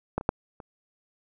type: clicks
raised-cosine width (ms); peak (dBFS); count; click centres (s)
1; -12 / -23 / -7 / -28; 4; 0.18 / 0.211 / 0.291 / 0.602
effects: none